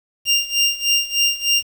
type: tone with tremolo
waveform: 25% pulse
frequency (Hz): 2794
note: F7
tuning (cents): 0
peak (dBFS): -9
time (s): 0.25-1.63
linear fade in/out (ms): 50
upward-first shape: sine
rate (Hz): 3.3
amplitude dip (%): 85
effects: 7-bit